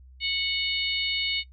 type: harmonic tone with a mistuned harmonic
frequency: 737 Hz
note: F#5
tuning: 7 cents flat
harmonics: 3 / 4 / 5 / 6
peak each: -29 / -30 / -31 / -32 dBFS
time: 0.2-1.44 s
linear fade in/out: 50 ms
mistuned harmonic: 6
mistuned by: -30 cents
effects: noise-tail reverb RT60 0.1 s tail -17 dB re dry + added 64 Hz sine -47 dBFS peak until 1.52 s